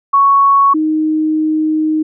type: tone pair in turn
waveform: sine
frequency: 1111 / 311.2 Hz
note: C#6 / D#4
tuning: +4 / 0 cents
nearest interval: octave + minor seventh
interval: 2204 cents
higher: first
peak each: -6 / -11 dBFS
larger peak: first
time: 0.13-0.74 / 0.74-2.03 s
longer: second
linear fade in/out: 10 ms
effects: none